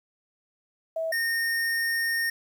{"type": "tone pair in turn", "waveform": ["sine", "square"], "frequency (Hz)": [650, 1838.5], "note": ["E5", "A#6"], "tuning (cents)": [-24, -24], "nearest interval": "octave + tritone", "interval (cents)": 1800, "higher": "second", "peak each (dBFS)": [-26, -25], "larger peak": "second", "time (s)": [[0.96, 1.12], [1.12, 2.3]], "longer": "second", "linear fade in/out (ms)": 5, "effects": ["10-bit"]}